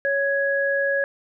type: tone pair together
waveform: sine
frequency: 556.3 / 1667 Hz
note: C#5 / G#6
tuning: +6 / +6 cents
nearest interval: octave + perfect fifth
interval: 1900 cents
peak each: -22 dBFS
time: 0.05-1.04 s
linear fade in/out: 0 ms
effects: none